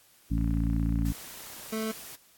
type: harmonic tone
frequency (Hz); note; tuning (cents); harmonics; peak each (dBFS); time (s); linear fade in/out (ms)
56.1; A1; +34; 1 / 2 / 3 / 4 / 5; -27 / -32 / -32 / -35 / -33; 0.3-1.13; 20
type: click train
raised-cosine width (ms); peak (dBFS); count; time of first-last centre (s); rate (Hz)
0.5; -35; 41; 0.38-1.662; 31.2
type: noise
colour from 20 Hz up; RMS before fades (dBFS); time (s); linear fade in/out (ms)
white; -44; 1.05-2.16; 10
type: tone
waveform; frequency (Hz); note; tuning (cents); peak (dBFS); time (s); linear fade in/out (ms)
25% pulse; 220; A3; 0; -26; 1.72-1.92; 10
effects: white hiss -60 dBFS RMS until 2.37 s + AAC 64 kbps